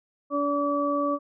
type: harmonic tone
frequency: 287.3 Hz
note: D4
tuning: 38 cents flat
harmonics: 1 / 2 / 4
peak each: -27 / -27 / -27 dBFS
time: 0.3-1.19 s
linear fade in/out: 50 ms
effects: none